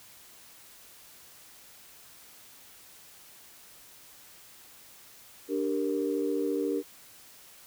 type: chord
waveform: sine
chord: G minor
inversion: second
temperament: equal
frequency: 293.7 / 392 / 466.2 Hz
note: D4 / G4 / Bb4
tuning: 0 / 0 / 0 cents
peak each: -30 / -31 / -31 dBFS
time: 5.48-6.83 s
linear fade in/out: 50 ms
effects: tanh soft clip ceiling -17 dBFS + white hiss -53 dBFS RMS until 7.66 s